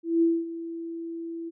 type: tone with ADSR envelope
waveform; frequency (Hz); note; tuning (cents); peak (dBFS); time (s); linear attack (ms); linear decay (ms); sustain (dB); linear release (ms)
sine; 332.8; E4; +17; -17; 0.03-1.51; 190; 230; -15; 29
effects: none